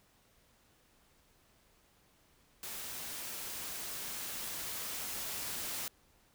white noise with level ramp, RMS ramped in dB -43 to -39 dBFS, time 2.63-5.88 s, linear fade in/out 2 ms, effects pink hiss -68 dBFS RMS until 6.34 s

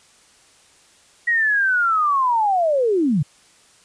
sine linear sweep, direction down, 1916 to 127.4 Hz, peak -15 dBFS, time 1.27-3.23 s, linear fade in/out 10 ms, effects white hiss -53 dBFS RMS until 3.84 s + resampled to 22050 Hz

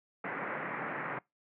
white band-pass noise, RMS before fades -38 dBFS, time 0.24-1.19 s, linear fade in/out 5 ms, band 130 to 2100 Hz, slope 48 dB/octave, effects noise-tail reverb RT60 0.2 s tail -24 dB re dry

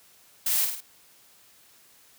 blue noise with echo, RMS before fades -25 dBFS, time 0.46-0.65 s, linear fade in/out 5 ms, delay 52 ms, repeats 3, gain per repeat -5 dB, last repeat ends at 0.806 s, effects white hiss -57 dBFS RMS until 2.18 s + high-pass 60 Hz 12 dB/octave

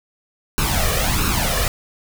pink noise with flanger, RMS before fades -19 dBFS, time 0.58-1.68 s, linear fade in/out 0 ms, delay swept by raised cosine 0.74 to 1.72 ms, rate 1.5 Hz, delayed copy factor +0.7, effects none

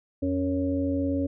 harmonic tone with a mistuned harmonic, 92.5 Hz, F#2, in tune, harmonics 1 / 3 / 5 / 6, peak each -31 / -25 / -37 / -32 dBFS, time 0.22-1.27 s, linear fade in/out 10 ms, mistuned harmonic 1, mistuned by -110 cents, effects none

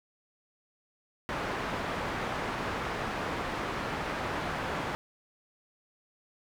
white low-pass noise, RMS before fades -34 dBFS, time 1.29-4.95 s, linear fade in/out 0 ms, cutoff 1400 Hz, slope 12 dB/octave, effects none

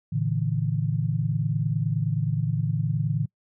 sine tone cluster, 112 / 141.8 / 161.2 Hz, A2 / C#3 / E3, +31 / +40 / -38 cents, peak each -27 / -26 / -27 dBFS, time 0.12-3.26 s, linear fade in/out 10 ms, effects noise-tail reverb RT60 0.1 s tail -25 dB re dry

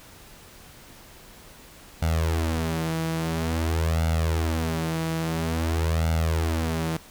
sawtooth tone with flanger, 81.2 Hz, E2, 26 cents flat, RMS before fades -25 dBFS, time 2.02-6.97 s, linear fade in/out 5 ms, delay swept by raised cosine 1.4 to 6.2 ms, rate 0.49 Hz, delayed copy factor +0.8, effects pink hiss -48 dBFS RMS until 7.1 s

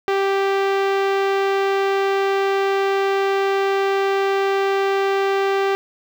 sawtooth tone with low-pass filter, 392 Hz, G4, in tune, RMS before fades -19 dBFS, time 0.08-5.75 s, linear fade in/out 0 ms, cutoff 3000 Hz, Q 0.75, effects 8-bit

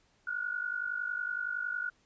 sine tone pair together, 1429.2 / 1480 Hz, F6 / F#6, +40 / 0 cents, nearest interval minor second, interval 60 cents, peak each -35 / -35 dBFS, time 0.27-1.9 s, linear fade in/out 5 ms, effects pink hiss -69 dBFS RMS until 2.05 s + resampled to 16000 Hz

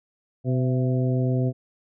harmonic tone with a mistuned harmonic, 127.5 Hz, C3, 44 cents flat, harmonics 1 / 2 / 3 / 4 / 5, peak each -21 / -27 / -31 / -33 / -35 dBFS, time 0.44-1.53 s, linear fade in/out 50 ms, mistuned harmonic 5, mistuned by +62 cents, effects none

